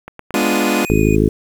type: click train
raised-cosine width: 0.5 ms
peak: -16 dBFS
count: 5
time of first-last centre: 0.08-0.534 s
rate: 8.82 Hz
type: chord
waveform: sawtooth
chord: G# diminished seventh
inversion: none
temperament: equal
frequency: 207.7 / 246.9 / 293.7 / 349.2 Hz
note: G#3 / B3 / D4 / F4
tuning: 0 / 0 / 0 / 0 cents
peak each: -16 dBFS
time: 0.34-0.85 s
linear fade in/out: 2 ms
type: tone with pitch glide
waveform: square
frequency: 2489 to 2470 Hz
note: D#7 to D#7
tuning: 0 to -13 cents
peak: -26 dBFS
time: 0.34-1.16 s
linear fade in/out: 10 ms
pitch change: -13 cents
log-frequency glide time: 0.98-1.04 s
type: harmonic tone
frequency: 53 Hz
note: G#1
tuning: 36 cents sharp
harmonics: 1 / 2 / 3 / 4 / 5 / 6 / 7 / 8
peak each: -19 / -19 / -19 / -19 / -19 / -19 / -19 / -19 dBFS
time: 0.9-1.29 s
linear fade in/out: 0 ms
effects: 7-bit